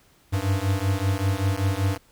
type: beating tone pair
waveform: square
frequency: 94.8 / 100 Hz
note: F#2 / G2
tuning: +43 / +35 cents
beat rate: 5.2 Hz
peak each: -25 dBFS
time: 0.32-1.98 s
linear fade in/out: 20 ms
effects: pink hiss -59 dBFS RMS until 2.11 s